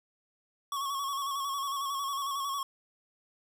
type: tone with vibrato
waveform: square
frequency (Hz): 1108.7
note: C#6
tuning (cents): 0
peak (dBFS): -32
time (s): 0.72-2.63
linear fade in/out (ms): 2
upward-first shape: square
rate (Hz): 11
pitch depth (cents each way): 38
effects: none